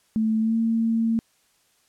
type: tone with pitch glide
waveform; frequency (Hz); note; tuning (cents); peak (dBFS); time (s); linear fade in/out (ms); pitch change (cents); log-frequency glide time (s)
sine; 220 to 226.8; A3 to A#3; 0 to -47; -19; 0.16-1.19; 0; +53; 0.4-0.55
effects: white hiss -64 dBFS RMS until 1.88 s + low-pass 11000 Hz 12 dB/octave